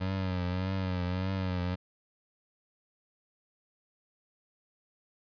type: tone with vibrato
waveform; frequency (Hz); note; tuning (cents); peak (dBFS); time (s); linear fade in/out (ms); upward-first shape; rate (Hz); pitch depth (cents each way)
25% pulse; 92.5; F#2; 0; -26; 0-1.76; 20; triangle; 1.7; 74
effects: resampled to 11025 Hz